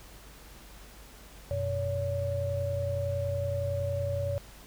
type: tone cluster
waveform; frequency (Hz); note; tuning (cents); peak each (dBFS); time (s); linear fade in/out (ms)
sine; 93.5 / 124.3 / 567; F#2 / B2 / C#5; +19 / +12 / +39; -32 / -36 / -31; 1.51-4.38; 0
effects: added 50 Hz sine -51 dBFS peak until 4.66 s + pink hiss -52 dBFS RMS until 4.66 s